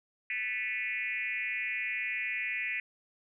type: tone with frequency modulation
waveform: sine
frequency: 2201 Hz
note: C#7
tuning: 13 cents flat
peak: -31 dBFS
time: 0.3-2.8 s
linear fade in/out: 2 ms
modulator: 226 Hz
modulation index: 1.6
effects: none